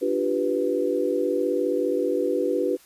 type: chord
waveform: sine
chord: G dominant seventh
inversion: second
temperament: equal with one note detuned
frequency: 293.7 / 349.2 / 388.4 / 493.9 Hz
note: D4 / F4 / G4 / B4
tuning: 0 / 0 / -16 / 0 cents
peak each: -28 / -28 / -26 / -25 dBFS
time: 0.01-2.77 s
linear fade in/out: 20 ms
effects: white hiss -54 dBFS RMS until 2.85 s + resampled to 32000 Hz